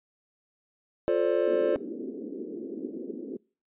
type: chord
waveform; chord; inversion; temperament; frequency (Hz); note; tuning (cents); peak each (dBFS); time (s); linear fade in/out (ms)
triangle; D minor seventh; first; just; 352.4 / 440.5 / 528.6 / 587.3; F4 / A4 / C5 / D5; +16 / +2 / +18 / 0; -26; 1.08-1.76; 0
type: band-pass noise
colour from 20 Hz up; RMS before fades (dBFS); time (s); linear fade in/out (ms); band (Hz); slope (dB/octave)
pink; -37; 1.47-3.37; 5; 230 to 440; 48
effects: noise-tail reverb RT60 0.4 s tail -26 dB re dry + resampled to 8000 Hz